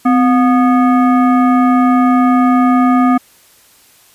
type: tone with frequency modulation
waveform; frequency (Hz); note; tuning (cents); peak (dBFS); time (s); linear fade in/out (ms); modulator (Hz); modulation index
sine; 255.3; C4; -42; -7; 0.05-3.18; 10; 975; 0.79
effects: white hiss -47 dBFS RMS until 4.14 s + resampled to 32000 Hz